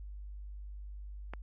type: click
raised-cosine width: 0.5 ms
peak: -26 dBFS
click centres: 1.336 s
effects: added 50 Hz sine -42 dBFS peak until 1.42 s